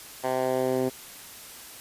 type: tone with band-pass filter sweep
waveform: 10% pulse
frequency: 129.4 Hz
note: C3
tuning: 19 cents flat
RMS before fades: -26 dBFS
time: 0.23-0.9 s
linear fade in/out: 20 ms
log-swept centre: 830 to 330 Hz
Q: 1.3
effects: white hiss -44 dBFS RMS until 1.8 s + resampled to 32000 Hz